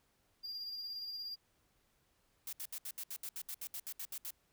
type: tone with tremolo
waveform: triangle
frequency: 4795 Hz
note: D8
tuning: 35 cents sharp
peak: -39 dBFS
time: 0.43-1.36 s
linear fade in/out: 20 ms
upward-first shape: square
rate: 17 Hz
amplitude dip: 25%
type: noise bursts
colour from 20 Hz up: blue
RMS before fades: -43 dBFS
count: 15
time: 2.47-4.306 s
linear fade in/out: 2 ms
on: 58 ms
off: 69 ms
effects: pink hiss -75 dBFS RMS until 4.52 s